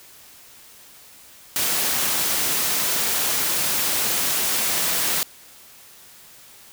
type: high-pass noise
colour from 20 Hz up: white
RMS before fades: -22 dBFS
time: 1.56-5.23 s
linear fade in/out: 0 ms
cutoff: 110 Hz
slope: 12 dB/octave
effects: white hiss -47 dBFS RMS until 6.72 s